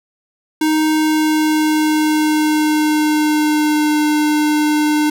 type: tone with pitch glide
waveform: square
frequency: 311.1 to 301.7 Hz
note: D#4 to D4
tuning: 0 to +47 cents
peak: -13 dBFS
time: 0.61-5.1 s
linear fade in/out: 5 ms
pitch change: -53 cents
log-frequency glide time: 0.87-4.03 s
effects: none